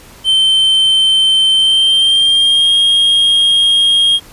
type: tone with pitch glide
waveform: triangle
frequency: 3100 to 3247 Hz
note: G7 to G#7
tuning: -20 to -40 cents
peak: -6 dBFS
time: 0.24-4.2 s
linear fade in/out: 50 ms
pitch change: +80 cents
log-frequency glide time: 1.54-2.75 s
effects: pink hiss -39 dBFS RMS until 4.32 s + resampled to 32000 Hz